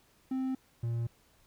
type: tone pair in turn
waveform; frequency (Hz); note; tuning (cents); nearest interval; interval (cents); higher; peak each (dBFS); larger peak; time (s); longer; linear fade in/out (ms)
triangle; 261.6 / 116.97; C4 / A#2; 0 / +6; octave + major second; 1394; first; -28; neither; 0.31-0.55 / 0.83-1.07; neither; 5
effects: pink hiss -66 dBFS RMS until 1.46 s